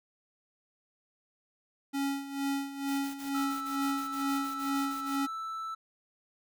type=tone with tremolo; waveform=square; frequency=277.2 Hz; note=C#4; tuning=in tune; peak=-29 dBFS; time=1.93-5.27 s; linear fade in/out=20 ms; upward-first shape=sine; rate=2.2 Hz; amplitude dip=75%
type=noise bursts; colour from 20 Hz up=white; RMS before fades=-48 dBFS; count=15; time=2.87-5.174 s; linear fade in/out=20 ms; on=120 ms; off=36 ms
type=tone; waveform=triangle; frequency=1320 Hz; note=E6; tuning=2 cents sharp; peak=-33 dBFS; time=3.34-5.75 s; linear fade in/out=10 ms
effects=none